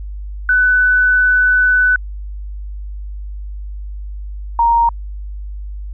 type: tone pair in turn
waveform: sine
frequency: 1497 / 933.3 Hz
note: F#6 / A#5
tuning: +20 / +2 cents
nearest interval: minor sixth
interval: 818 cents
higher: first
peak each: -9 dBFS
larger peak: neither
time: 0.49-1.96 / 4.59-4.89 s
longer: first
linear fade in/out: 2 ms
effects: added 50 Hz sine -24 dBFS peak until 5.93 s